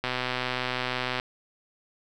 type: click train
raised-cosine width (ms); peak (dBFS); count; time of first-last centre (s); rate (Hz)
0.3; -12; 147; 0.04-1.199; 126
effects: none